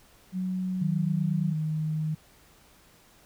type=tone; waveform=sine; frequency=185 Hz; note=F#3; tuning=in tune; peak=-27 dBFS; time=0.32-1.55 s; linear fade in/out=50 ms
type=tone with pitch glide; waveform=sine; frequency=157.4 to 155.59 Hz; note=D#3 to D#3; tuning=+20 to 0 cents; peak=-26 dBFS; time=0.81-2.15 s; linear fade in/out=10 ms; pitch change=-20 cents; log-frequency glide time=1.04-1.26 s
effects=pink hiss -58 dBFS RMS until 3.25 s